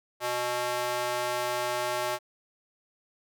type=tone with high-pass filter; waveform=square; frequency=122.8 Hz; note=B2; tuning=9 cents flat; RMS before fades=-30 dBFS; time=0.2-2.19 s; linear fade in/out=50 ms; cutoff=650 Hz; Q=1.4; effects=none